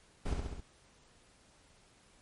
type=noise with echo; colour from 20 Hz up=brown; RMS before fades=-33 dBFS; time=0.25-0.34 s; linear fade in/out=10 ms; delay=67 ms; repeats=4; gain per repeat=-3 dB; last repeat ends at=0.608 s; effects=pink hiss -64 dBFS RMS until 2.21 s + MP3 48 kbps